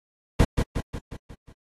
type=noise with echo; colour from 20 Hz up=brown; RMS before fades=-17 dBFS; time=0.39-0.45 s; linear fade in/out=10 ms; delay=180 ms; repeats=6; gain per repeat=-5 dB; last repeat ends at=1.53 s; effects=AAC 32 kbps